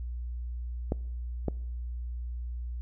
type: clicks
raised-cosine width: 2 ms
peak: -15 dBFS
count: 2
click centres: 0.921 / 1.483 s
effects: noise-tail reverb RT60 0.8 s tail -24 dB re dry + added 60 Hz sine -33 dBFS peak until 2.81 s